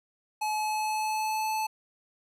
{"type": "tone with pitch glide", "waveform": "square", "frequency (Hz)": [855, 870.4], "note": ["A5", "A5"], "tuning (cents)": [-50, -19], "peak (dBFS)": -28, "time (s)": [0.41, 1.67], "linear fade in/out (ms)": 10, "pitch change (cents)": 31, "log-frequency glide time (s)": [0.52, 1.51], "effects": ["resampled to 32000 Hz"]}